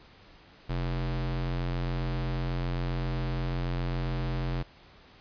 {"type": "ring-modulated tone", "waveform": "square", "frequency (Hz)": 87.31, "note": "F2", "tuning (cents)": 0, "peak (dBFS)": -26, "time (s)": [0.69, 4.63], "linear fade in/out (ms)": 10, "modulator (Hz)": 43.9, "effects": ["pink hiss -55 dBFS RMS until 5.2 s", "resampled to 11025 Hz"]}